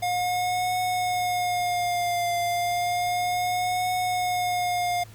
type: tone with vibrato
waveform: square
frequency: 714 Hz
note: F5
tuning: 38 cents sharp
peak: -24 dBFS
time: 0.02-5.04 s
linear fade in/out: 10 ms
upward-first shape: triangle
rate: 0.32 Hz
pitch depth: 43 cents each way
effects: added 108 Hz sine -44 dBFS peak until 5.14 s + pink hiss -51 dBFS RMS until 5.14 s